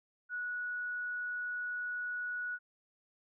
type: tone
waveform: sine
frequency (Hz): 1466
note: F#6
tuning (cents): -16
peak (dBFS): -35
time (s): 0.29-2.59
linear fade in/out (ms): 50
effects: none